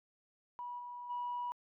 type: tone with level steps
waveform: sine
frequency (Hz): 973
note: B5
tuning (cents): -26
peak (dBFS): -40 / -43 / -35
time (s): 0.59-1.52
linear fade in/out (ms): 0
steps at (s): 0.78 / 1.09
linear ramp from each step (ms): 20
effects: tanh soft clip ceiling -32 dBFS